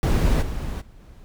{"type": "noise with level steps", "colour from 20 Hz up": "brown", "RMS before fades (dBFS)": [-18, -28, -47, -45], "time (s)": [0.03, 1.24], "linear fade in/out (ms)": 0, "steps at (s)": [0.41, 0.8, 0.99], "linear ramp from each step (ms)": 20, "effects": []}